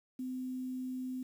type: tone with quantisation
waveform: sine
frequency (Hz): 256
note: C4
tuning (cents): -38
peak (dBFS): -36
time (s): 0.19-1.23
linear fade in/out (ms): 5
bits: 10
effects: none